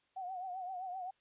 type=tone with vibrato; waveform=sine; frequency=740 Hz; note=F#5; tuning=in tune; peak=-39 dBFS; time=0.16-1.11 s; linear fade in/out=10 ms; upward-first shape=triangle; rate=7.7 Hz; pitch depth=88 cents each way; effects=white hiss -75 dBFS RMS until 1.2 s + resampled to 8000 Hz